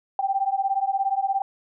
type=beating tone pair; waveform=sine; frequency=774 / 791 Hz; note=G5 / G5; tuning=-22 / +15 cents; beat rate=17 Hz; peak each=-24 dBFS; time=0.19-1.42 s; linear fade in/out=2 ms; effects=none